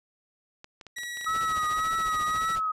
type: clicks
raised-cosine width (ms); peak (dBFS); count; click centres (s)
0.2; -27; 9; 0.644 / 0.812 / 0.867 / 0.985 / 1.034 / 1.172 / 1.212 / 1.245 / 1.412
type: tone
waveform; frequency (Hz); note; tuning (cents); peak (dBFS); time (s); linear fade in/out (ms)
sawtooth; 1924; B6; -46; -30; 0.96-2.56; 10
type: tone with vibrato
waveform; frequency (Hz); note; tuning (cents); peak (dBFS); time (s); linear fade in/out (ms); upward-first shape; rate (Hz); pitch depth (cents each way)
sine; 1276; D#6; +43; -25; 1.26-2.72; 10; triangle; 1.8; 61
type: noise with tremolo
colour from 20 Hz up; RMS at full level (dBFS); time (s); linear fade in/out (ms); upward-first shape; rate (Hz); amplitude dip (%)
pink; -39; 1.27-2.62; 50; triangle; 14; 85
effects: low-pass 11000 Hz 12 dB/octave